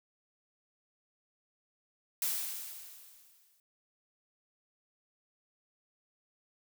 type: noise with exponential decay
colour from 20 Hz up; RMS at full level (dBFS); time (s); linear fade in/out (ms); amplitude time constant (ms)
blue; -31; 2.22-3.6; 1; 300
effects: none